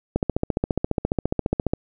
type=click train; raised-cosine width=2 ms; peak=-7 dBFS; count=24; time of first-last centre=0.16-1.735 s; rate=14.6 Hz; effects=none